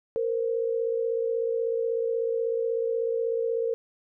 sine tone pair together, 459.7 / 516 Hz, A#4 / C5, -24 / -24 cents, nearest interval major second, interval 200 cents, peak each -25 / -31 dBFS, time 0.16-3.74 s, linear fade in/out 0 ms, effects none

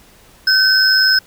triangle tone pair together, 1531 / 5150 Hz, G6 / E8, -41 / -41 cents, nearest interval octave + major sixth, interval 2100 cents, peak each -11 dBFS, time 0.47-1.19 s, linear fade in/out 5 ms, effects pink hiss -47 dBFS RMS until 1.26 s

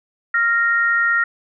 sine tone pair together, 1392.4 / 1862 Hz, F6 / A#6, -6 / -2 cents, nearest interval perfect fourth, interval 504 cents, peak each -17 dBFS, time 0.34-1.24 s, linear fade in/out 5 ms, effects none

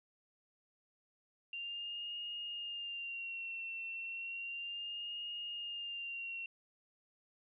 sine tone with vibrato, 2776 Hz, F7, 11 cents flat, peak -40 dBFS, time 1.53-6.46 s, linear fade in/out 2 ms, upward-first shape sine, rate 0.33 Hz, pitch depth 47 cents each way, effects none

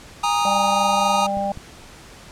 square chord, Ab suspended second, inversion none, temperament equal with one note detuned, 819.2 / 932.3 / 1244.5 Hz, Ab5 / Bb5 / Eb6, -24 / 0 / 0 cents, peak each -23 dBFS, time 0.23-1.27 s, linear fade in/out 10 ms
harmonic tone, 198.8 Hz, G3, 25 cents sharp, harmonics 1 / 3 / 4, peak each -28 / -25 / -23 dBFS, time 0.45-1.52 s, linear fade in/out 2 ms
clicks, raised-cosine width 5 ms, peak -22 dBFS, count 2, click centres 1.371 / 1.574 s
effects pink hiss -43 dBFS RMS until 2.31 s + low-pass 9000 Hz 12 dB/octave

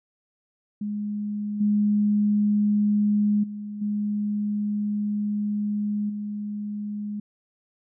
sine tone with level steps, 207.8 Hz, G#3, 1 cent sharp, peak -26 / -18 / -31 / -23 / -28 dBFS, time 0.81-7.2 s, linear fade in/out 5 ms, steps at 1.6 / 3.43 / 3.81 / 6.09 s, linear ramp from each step 10 ms, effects none

